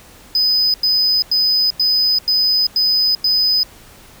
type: tone bursts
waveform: triangle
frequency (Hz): 5010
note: D#8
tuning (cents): +11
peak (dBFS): -11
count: 7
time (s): 0.35-3.632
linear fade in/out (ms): 2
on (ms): 390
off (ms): 92
effects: pink hiss -43 dBFS RMS until 4.2 s